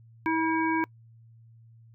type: harmonic tone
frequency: 322.7 Hz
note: E4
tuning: 37 cents flat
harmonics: 1 / 3 / 5 / 7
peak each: -26 / -28 / -33 / -34 dBFS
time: 0.26-0.84 s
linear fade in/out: 0 ms
effects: noise-tail reverb RT60 0.1 s tail -26 dB re dry + added 114 Hz sine -51 dBFS peak until 1.94 s